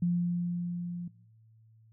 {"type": "tone with level ramp", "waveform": "sine", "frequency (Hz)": 174.61, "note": "F3", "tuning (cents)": 0, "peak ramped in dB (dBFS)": [-24, -35], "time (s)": [0.02, 1.08], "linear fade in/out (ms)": 5, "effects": ["noise-tail reverb RT60 0.7 s tail -22 dB re dry", "added 111 Hz sine -57 dBFS peak until 1.92 s"]}